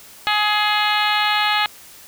harmonic tone, 420 Hz, G#4, 19 cents sharp, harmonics 2 / 3 / 4 / 5 / 6 / 7 / 8 / 9 / 10, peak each -21 / -23 / -24 / -25 / -26 / -26 / -27 / -28 / -28 dBFS, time 0.27-1.66 s, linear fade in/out 0 ms, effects white hiss -43 dBFS RMS until 2.07 s

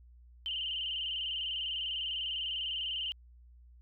sine tone with vibrato, 2962 Hz, F#7, 1 cent sharp, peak -33 dBFS, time 0.46-3.12 s, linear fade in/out 0 ms, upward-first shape square, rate 20 Hz, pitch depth 67 cents each way, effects added 60 Hz sine -54 dBFS peak until 3.81 s

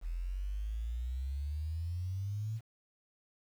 sine exponential sweep, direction up, 40.57 to 113.8 Hz, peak -34 dBFS, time 0.01-2.61 s, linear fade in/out 50 ms, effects 10-bit

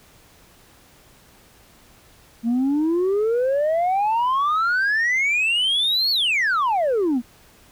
sine exponential two-way sweep, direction up then down, 225.1 to 4464 to 225.1 Hz, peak -15 dBFS, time 2.43-7.22 s, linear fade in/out 50 ms, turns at 6.11 s, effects tanh soft clip ceiling -16 dBFS + pink hiss -52 dBFS RMS until 7.71 s

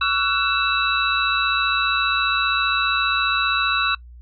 sine tone cluster, 1128 / 1346 / 1481 / 2645 / 3898 Hz, C#6 / E6 / F#6 / E7 / B7, +30 / +36 / +1 / +5 / -23 cents, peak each -24 dBFS, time 0.01-3.95 s, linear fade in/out 5 ms, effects noise-tail reverb RT60 0.1 s tail -22 dB re dry + added 60 Hz sine -39 dBFS peak until 4.21 s

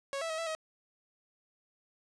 sawtooth tone with pitch steps, 552 / 657 / 637 / 661 / 634 Hz, C#5 / E5 / D#5 / E5 / D#5, -7 / -6 / +41 / +5 / +32 cents, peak -30 dBFS, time 0.13-0.55 s, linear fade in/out 0 ms, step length 84 ms, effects resampled to 22050 Hz + 11-bit

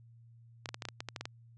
clicks, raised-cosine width 0.2 ms, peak -21 dBFS, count 11, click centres 0.658 / 0.69 / 0.744 / 0.822 / 0.853 / 0.887 / 1.005 / 1.087 / 1.162 / 1.21 / 1.255 s, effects added 116 Hz sine -55 dBFS peak until 1.57 s + resampled to 22050 Hz

